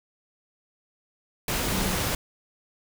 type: tone in noise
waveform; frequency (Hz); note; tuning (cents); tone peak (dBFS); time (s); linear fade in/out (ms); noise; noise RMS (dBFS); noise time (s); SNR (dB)
sine; 189.6; F#3; +43; -31; 1.72-1.95; 2; pink; -27; 1.48-2.15; -7
effects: none